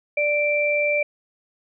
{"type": "tone pair together", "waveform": "sine", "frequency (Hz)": [588.7, 2349], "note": ["D5", "D7"], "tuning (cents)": [4, 0], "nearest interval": "2 octaves", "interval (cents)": 2396, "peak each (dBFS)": -21, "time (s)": [0.17, 1.03], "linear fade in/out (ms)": 5, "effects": []}